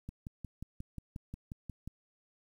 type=click train; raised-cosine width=5 ms; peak=-29 dBFS; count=11; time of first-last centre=0.09-1.876 s; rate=5.6 Hz; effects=10-bit